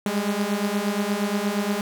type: beating tone pair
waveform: sawtooth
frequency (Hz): 199.9 / 208.4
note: G3 / G#3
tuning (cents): +34 / +6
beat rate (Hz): 8.5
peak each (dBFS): -22 / -21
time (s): 0.06-1.81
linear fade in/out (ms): 2
effects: none